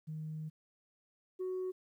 sine tone pair in turn, 155.8 / 370.6 Hz, D#3 / F#4, +3 / +3 cents, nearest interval octave + minor third, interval 1500 cents, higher second, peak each -38 / -33 dBFS, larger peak second, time 0.07-0.5 / 1.39-1.72 s, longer first, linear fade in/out 20 ms, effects tanh soft clip ceiling -33 dBFS + 12-bit

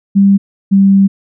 sine tone pair in turn, 197.7 / 195.77 Hz, G3 / G3, +15 / -2 cents, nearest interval unison, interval 17 cents, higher first, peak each -4 dBFS, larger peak neither, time 0.15-0.38 / 0.71-1.08 s, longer second, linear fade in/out 20 ms, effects none

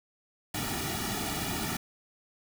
pink noise with comb filter, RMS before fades -33 dBFS, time 0.54-1.77 s, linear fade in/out 5 ms, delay 1.9 ms, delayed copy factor -0.85, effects none

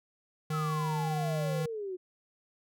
square tone, 154.8 Hz, D#3, 9 cents flat, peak -31 dBFS, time 0.5-1.66 s, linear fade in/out 5 ms
sine exponential sweep, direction down, 1341 to 357.5 Hz, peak -34 dBFS, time 0.52-1.97 s, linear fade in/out 20 ms
effects none

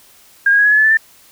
sine tone with pitch steps, 1615 / 1637.5 / 1660.4 / 1683.6 / 1707.1 / 1730.9 / 1755.1 / 1779.6 Hz, G#6 / G#6 / G#6 / G#6 / G#6 / A6 / A6 / A6, -49 / -25 / -1 / +23 / +47 / -29 / -5 / +19 cents, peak -8 dBFS, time 0.46-0.972 s, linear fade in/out 5 ms, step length 64 ms, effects white hiss -47 dBFS RMS until 1.31 s

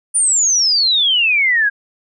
sine exponential sweep, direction down, 9510 to 1600 Hz, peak -11 dBFS, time 0.14-1.7 s, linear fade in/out 20 ms, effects none

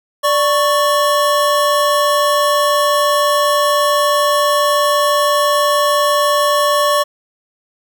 square tone pair together, 587.3 / 1108.7 Hz, D5 / C#6, 0 / 0 cents, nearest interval major seventh, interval 1100 cents, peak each -15 dBFS, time 0.23-7.04 s, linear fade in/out 20 ms, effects none

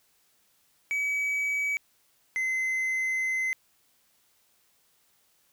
triangle tone pair in turn, 2279 / 2055 Hz, C#7 / C7, +47 / -32 cents, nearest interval major second, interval 179 cents, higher first, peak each -24 dBFS, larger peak neither, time 0.91-1.77 / 2.36-3.53 s, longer second, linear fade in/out 0 ms, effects white hiss -67 dBFS RMS until 5.52 s

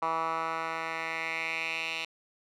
10% pulse tone with band-pass filter sweep, 162.9 Hz, E3, 20 cents flat, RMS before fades -33 dBFS, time 0.02-2.05 s, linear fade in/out 5 ms, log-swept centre 1100 to 3000 Hz, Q 3.5, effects none

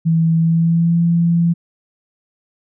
sine tone with pitch glide, 163.6 to 169.47 Hz, E3 to E3, -13 to +48 cents, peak -11 dBFS, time 0.05-1.54 s, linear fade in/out 20 ms, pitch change +61 cents, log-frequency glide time 0.37-1 s, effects none

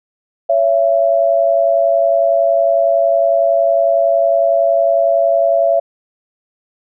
sine tone pair together, 559.1 / 670 Hz, C#5 / E5, +15 / +28 cents, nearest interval minor third, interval 313 cents, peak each -15 / -11 dBFS, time 0.49-5.8 s, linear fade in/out 10 ms, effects none

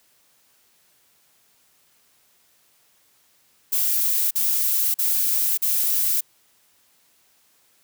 violet noise bursts, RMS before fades -21 dBFS, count 4, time 3.72-6.209 s, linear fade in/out 10 ms, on 590 ms, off 43 ms, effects white hiss -61 dBFS RMS until 7.83 s + high-pass 60 Hz 12 dB/octave

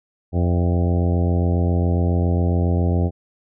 harmonic tone with a mistuned harmonic, 87.31 Hz, F2, in tune, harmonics 1 / 2 / 3 / 4 / 5 / 6 / 7 / 8 / 9, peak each -17 / -23 / -27 / -29 / -31 / -33 / -34 / -35 / -36 dBFS, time 0.32-3.11 s, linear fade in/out 50 ms, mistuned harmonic 8, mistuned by -44 cents, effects none

